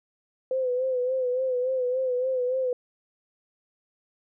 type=tone with vibrato; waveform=sine; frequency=509 Hz; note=C5; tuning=48 cents flat; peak=-23 dBFS; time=0.51-2.73 s; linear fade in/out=2 ms; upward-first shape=sine; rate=3.5 Hz; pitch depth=55 cents each way; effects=none